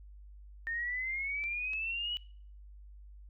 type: exponential sweep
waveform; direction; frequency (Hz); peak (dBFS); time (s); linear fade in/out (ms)
sine; up; 1816 to 2960; -33; 0.67-2.17; 0
type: clicks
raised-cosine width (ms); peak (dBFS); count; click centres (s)
0.2; -34; 2; 1.439 / 1.734
effects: noise-tail reverb RT60 0.5 s tail -22 dB re dry + added 50 Hz sine -49 dBFS peak until 3.29 s